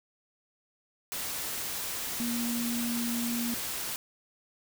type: tone in noise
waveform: sine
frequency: 236.5 Hz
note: A#3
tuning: 25 cents sharp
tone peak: -30 dBFS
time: 2.2-3.54 s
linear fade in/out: 0 ms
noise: white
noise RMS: -35 dBFS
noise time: 1.12-3.96 s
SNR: +2 dB
effects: none